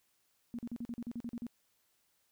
sine tone bursts, 236.9 Hz, A#3, 28 cents sharp, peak -37 dBFS, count 11, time 0.54-1.467 s, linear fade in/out 0 ms, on 47 ms, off 41 ms, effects white hiss -75 dBFS RMS until 2.31 s

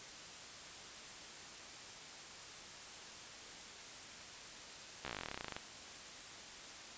slowing click train, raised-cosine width 0.3 ms, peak -25 dBFS, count 21, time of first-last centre 5.05-5.565 s, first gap 14 ms, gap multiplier 1.06, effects white hiss -51 dBFS RMS until 6.97 s + resampled to 16000 Hz

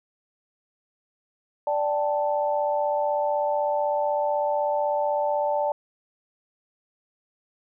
sine chord, D suspended fourth, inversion none, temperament equal, 587.3 / 784 / 880 Hz, D5 / G5 / A5, 0 / 0 / 0 cents, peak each -24 / -30 / -26 dBFS, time 1.67-5.72 s, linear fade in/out 2 ms, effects none

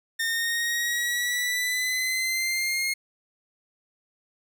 sawtooth exponential sweep, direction up, 1820 to 2149 Hz, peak -21 dBFS, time 0.19-2.94 s, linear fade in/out 10 ms, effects none

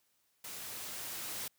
white noise with level ramp, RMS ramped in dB -45 to -40 dBFS, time 0.44-1.48 s, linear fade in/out 5 ms, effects white hiss -75 dBFS RMS until 1.58 s + high-pass 60 Hz 12 dB/octave

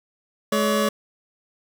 25% pulse tone pair together, 212.4 / 567 Hz, G#3 / C#5, +39 / +39 cents, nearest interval octave + perfect fourth, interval 1700 cents, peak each -18 dBFS, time 0.52-0.89 s, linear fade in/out 5 ms, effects none

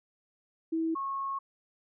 sine tone pair in turn, 324.9 / 1092.8 Hz, E4 / C#6, -25 / -25 cents, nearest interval octave + major sixth, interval 2100 cents, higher second, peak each -27 / -31 dBFS, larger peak first, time 0.72-0.95 / 0.95-1.39 s, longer second, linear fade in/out 10 ms, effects none

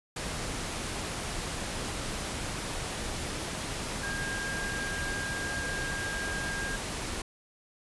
sine tone in noise, 1614 Hz, G#6, 50 cents flat, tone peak -34 dBFS, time 4.03-6.76 s, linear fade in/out 5 ms, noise pink, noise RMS -35 dBFS, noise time 0.16-7.22 s, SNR -2 dB, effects resampled to 24000 Hz

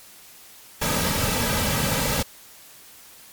pink noise with comb filter, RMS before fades -23 dBFS, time 0.81-2.23 s, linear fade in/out 10 ms, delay 2.8 ms, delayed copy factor -0.6, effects white hiss -47 dBFS RMS until 3.32 s + MP3 96 kbps

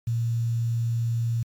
sine tone with quantisation, 116.54 Hz, A#2, in tune, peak -22 dBFS, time 0.07-1.43 s, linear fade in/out 5 ms, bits 8, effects MP3 96 kbps

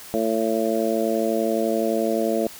harmonic tone, 111.8 Hz, A2, 28 cents sharp, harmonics 2 / 3 / 4 / 5 / 6, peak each -26 / -26 / -26 / -26 / -26 dBFS, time 0.14-2.47 s, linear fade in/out 0 ms, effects white hiss -41 dBFS RMS until 2.59 s

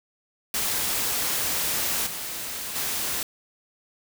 white noise with level steps, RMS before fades -26 / -33 / -28 dBFS, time 0.54-3.23 s, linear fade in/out 2 ms, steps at 2.06 / 2.75 s, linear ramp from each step 10 ms, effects none

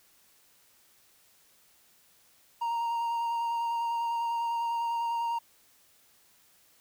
triangle tone with vibrato, 932.3 Hz, A#5, in tune, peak -26 dBFS, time 2.61-5.39 s, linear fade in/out 10 ms, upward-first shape square, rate 10 Hz, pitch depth 11 cents each way, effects white hiss -63 dBFS RMS until 6.8 s

